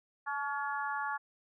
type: harmonic tone with a mistuned harmonic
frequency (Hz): 282.4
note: C#4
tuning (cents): +32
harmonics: 3 / 4 / 5 / 6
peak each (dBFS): -37 / -38 / -39 / -40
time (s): 0.26-1.18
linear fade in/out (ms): 20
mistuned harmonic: 3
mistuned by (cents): +26
effects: none